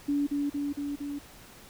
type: tone with echo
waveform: sine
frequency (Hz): 286.6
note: D4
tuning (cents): -42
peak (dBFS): -24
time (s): 0.08-0.27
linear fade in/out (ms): 10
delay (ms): 230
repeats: 4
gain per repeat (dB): -2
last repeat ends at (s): 1.19
effects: pink hiss -51 dBFS RMS until 1.69 s